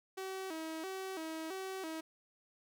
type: tone with vibrato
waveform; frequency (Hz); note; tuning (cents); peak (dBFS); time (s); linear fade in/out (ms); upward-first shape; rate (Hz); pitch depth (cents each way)
sawtooth; 349.2; F4; 0; -36; 0.17-2.01; 10; square; 1.5; 150
effects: none